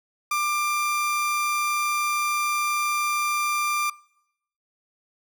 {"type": "tone", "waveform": "30% pulse", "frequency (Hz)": 1189, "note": "D6", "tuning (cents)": 21, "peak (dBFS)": -19, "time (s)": [0.31, 3.9], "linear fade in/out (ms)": 5, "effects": ["noise-tail reverb RT60 0.8 s tail -24 dB re dry"]}